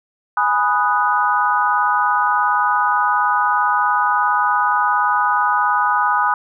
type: chord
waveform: sine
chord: G# minor seventh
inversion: none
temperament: equal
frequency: 830.6 / 987.8 / 1244.5 / 1480 Hz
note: G#5 / B5 / D#6 / F#6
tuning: 0 / 0 / 0 / 0 cents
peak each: -20 / -19 / -18 / -21 dBFS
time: 0.37-6.34 s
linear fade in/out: 2 ms
effects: none